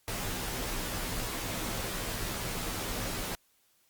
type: noise with comb filter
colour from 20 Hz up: pink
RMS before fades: -35 dBFS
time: 0.08-3.35 s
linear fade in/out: 0 ms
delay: 14 ms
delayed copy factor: -0.8
effects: white hiss -69 dBFS RMS until 3.89 s + Opus 48 kbps